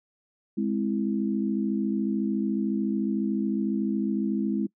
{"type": "chord", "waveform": "sine", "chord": "Ab augmented", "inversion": "none", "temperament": "equal", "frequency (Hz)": [207.7, 261.6, 329.6], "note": ["Ab3", "C4", "E4"], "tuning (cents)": [0, 0, 0], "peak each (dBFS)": [-26, -30, -30], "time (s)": [0.57, 4.67], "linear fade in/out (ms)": 10, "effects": ["noise-tail reverb RT60 0.1 s tail -23 dB re dry"]}